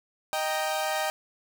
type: chord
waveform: sawtooth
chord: Eb major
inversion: none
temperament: equal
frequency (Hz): 622.3 / 784 / 932.3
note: Eb5 / G5 / Bb5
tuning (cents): 0 / 0 / 0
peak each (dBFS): -26 / -26 / -32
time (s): 0.33-1.1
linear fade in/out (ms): 0
effects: none